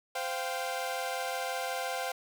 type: chord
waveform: sawtooth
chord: C suspended fourth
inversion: none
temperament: equal with one note detuned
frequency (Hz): 518.1 / 698.5 / 784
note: C5 / F5 / G5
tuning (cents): -17 / 0 / 0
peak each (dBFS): -33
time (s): 0.15-2.12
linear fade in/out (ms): 5
effects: none